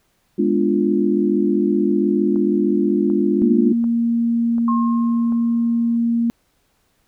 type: chord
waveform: sine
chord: G# diminished seventh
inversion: none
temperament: equal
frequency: 207.7 / 246.9 / 293.7 / 349.2 Hz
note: G#3 / B3 / D4 / F4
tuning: 0 / 0 / 0 / 0 cents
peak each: -19 / -23 / -20 / -19 dBFS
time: 0.38-3.73 s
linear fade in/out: 10 ms
type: click train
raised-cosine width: 1 ms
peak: -25 dBFS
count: 5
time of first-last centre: 2.36-5.323 s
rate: 1.35 Hz
type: tone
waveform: sine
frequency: 233.1 Hz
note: A#3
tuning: in tune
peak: -15 dBFS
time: 3.42-6.3 s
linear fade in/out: 0 ms
type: tone with exponential decay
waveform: sine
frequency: 1071 Hz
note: C6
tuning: 40 cents sharp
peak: -19 dBFS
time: 4.68-5.97 s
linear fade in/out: 2 ms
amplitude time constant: 280 ms
effects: pink hiss -64 dBFS RMS until 7.07 s